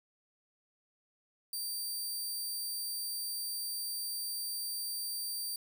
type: tone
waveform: 15% pulse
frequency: 4668 Hz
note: D8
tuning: 11 cents flat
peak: -29 dBFS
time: 1.53-5.56 s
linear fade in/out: 2 ms
effects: none